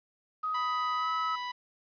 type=tone with pitch glide; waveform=sine; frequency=1257 to 1288.6 Hz; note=D#6 to E6; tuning=+17 to -40 cents; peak=-29 dBFS; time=0.43-1.36 s; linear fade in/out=10 ms; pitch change=+43 cents; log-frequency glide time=0.97-1.09 s
type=tone; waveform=sawtooth; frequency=987.8 Hz; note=B5; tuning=in tune; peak=-30 dBFS; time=0.54-1.52 s; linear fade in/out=10 ms
effects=resampled to 11025 Hz + 10-bit